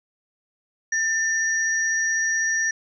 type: tone pair together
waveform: sine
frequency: 1792 / 5764 Hz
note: A6 / F#8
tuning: +31 / -46 cents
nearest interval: octave + minor sixth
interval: 2023 cents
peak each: -21 / -26 dBFS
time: 0.92-2.71 s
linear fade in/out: 5 ms
effects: none